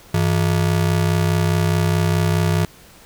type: ring-modulated tone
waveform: square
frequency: 130.81 Hz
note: C3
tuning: in tune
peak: -13 dBFS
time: 0.14-2.65 s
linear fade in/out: 2 ms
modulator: 32.4 Hz
effects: pink hiss -46 dBFS RMS until 3.05 s